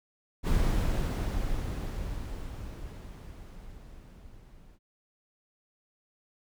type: noise with level ramp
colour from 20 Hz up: brown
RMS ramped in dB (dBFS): -24 to -54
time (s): 0.43-4.79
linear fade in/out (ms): 50
effects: none